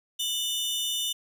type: tone pair together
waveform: sawtooth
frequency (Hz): 2960 / 3586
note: F#7 / A7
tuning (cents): 0 / +32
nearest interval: minor third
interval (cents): 332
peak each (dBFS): -27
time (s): 0.19-1.13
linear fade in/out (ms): 10
effects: none